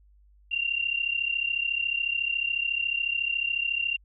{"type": "tone pair together", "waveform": "sine", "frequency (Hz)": [2753, 2787], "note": ["F7", "F7"], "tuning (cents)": [-25, -4], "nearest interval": "unison", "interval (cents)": 21, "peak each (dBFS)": -28, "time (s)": [0.51, 3.97], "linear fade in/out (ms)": 10, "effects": ["added 50 Hz sine -55 dBFS peak until 4.04 s"]}